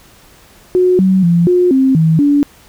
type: tone with pitch steps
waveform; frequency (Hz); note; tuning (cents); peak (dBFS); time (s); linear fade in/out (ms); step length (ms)
sine; 364.7 / 188.8 / 171.2 / 358.7 / 265 / 160.5 / 287.5; F#4 / F#3 / F3 / F4 / C4 / E3 / D4; -25 / +35 / -34 / +46 / +22 / -46 / -37; -7; 0.75-2.43; 0; 240
effects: pink hiss -44 dBFS RMS until 2.68 s